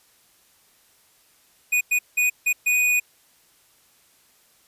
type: tone bursts at uneven times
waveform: square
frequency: 2476 Hz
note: D#7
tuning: 9 cents flat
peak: -18 dBFS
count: 5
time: 1.72-1.81 / 1.91-1.99 / 2.17-2.3 / 2.46-2.53 / 2.66-3 s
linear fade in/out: 10 ms
effects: white hiss -59 dBFS RMS until 4.67 s + resampled to 32000 Hz